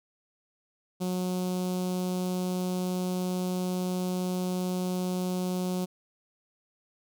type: tone with notch filter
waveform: sawtooth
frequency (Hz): 182.3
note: F#3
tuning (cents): -25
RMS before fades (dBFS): -30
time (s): 1-5.86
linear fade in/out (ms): 20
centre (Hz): 1800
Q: 0.53
effects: none